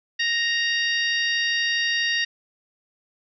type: harmonic tone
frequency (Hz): 932.3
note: A#5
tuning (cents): 0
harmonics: 2 / 3 / 4 / 5 / 6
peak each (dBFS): -23 / -27 / -29 / -31 / -33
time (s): 0.19-2.25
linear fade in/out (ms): 10
effects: none